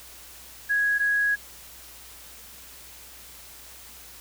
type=tone pair in turn; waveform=sine; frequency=1661.2 / 1661.2 Hz; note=G#6 / G#6; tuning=0 / 0 cents; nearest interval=unison; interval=0 cents; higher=neither; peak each=-20 dBFS; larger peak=neither; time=0.69-0.99 / 0.99-1.36 s; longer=second; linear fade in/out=20 ms; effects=added 60 Hz sine -55 dBFS peak until 4.2 s + white hiss -46 dBFS RMS until 4.2 s